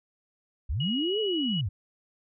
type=linear two-way sweep; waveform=sine; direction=up then down; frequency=48.21 to 446.8 to 79.7 Hz; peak=-26 dBFS; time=0.69-1.69 s; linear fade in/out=10 ms; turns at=1.2 s
type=tone with pitch glide; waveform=sine; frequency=2900 to 2922 Hz; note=F#7 to F#7; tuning=-35 to -22 cents; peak=-30 dBFS; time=0.8-1.61 s; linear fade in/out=5 ms; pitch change=+13 cents; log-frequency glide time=1-1.21 s
effects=none